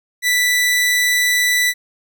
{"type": "tone", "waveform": "sawtooth", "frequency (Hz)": 1975.5, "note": "B6", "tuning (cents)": 0, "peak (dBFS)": -10, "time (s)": [0.22, 1.74], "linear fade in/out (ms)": 50, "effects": []}